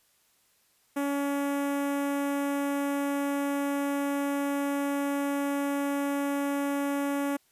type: tone with notch filter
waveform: sawtooth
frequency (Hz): 282.2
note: C#4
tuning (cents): +31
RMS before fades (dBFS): -29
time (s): 0.96-7.37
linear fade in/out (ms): 10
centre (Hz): 4400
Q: 0.64
effects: white hiss -67 dBFS RMS until 7.51 s + resampled to 32000 Hz